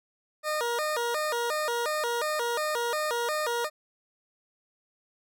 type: tone with vibrato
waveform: 20% pulse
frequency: 538 Hz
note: C5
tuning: 48 cents sharp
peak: -22 dBFS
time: 0.43-3.7 s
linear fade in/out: 50 ms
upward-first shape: square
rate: 2.8 Hz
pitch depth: 220 cents each way
effects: none